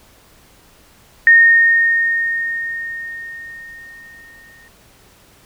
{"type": "tone with exponential decay", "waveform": "sine", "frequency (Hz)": 1843, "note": "A#6", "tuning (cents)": -20, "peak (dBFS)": -4, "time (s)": [1.27, 4.68], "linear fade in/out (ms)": 1, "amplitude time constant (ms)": 740, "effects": ["pink hiss -49 dBFS RMS until 5.45 s"]}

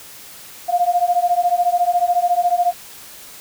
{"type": "beating tone pair", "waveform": "sine", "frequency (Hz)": [699, 713], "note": ["F5", "F5"], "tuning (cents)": [1, 36], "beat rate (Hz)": 14, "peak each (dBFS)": -17, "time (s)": [0.68, 2.73], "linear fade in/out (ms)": 20, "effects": ["white hiss -39 dBFS RMS until 3.4 s"]}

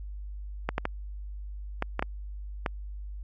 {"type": "clicks", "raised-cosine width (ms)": 0.5, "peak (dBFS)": -12, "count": 7, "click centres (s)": [0.69, 0.781, 0.854, 1.824, 1.994, 2.025, 2.662], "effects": ["added 50 Hz sine -36 dBFS peak until 3.23 s", "AAC 32 kbps"]}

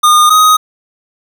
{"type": "tone pair in turn", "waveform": "square", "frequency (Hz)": [1220, 1252.9], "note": ["D#6", "D#6"], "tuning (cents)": [-34, 12], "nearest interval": "unison", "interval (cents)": 46, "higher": "second", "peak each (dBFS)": -5, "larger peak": "neither", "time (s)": [[0.03, 0.3], [0.3, 0.57]], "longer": "neither", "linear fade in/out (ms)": 10, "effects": []}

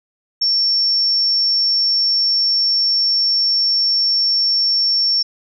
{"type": "tone", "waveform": "sine", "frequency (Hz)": 5450, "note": "F8", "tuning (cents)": -43, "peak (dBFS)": -13, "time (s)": [0.41, 5.23], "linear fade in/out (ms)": 10, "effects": []}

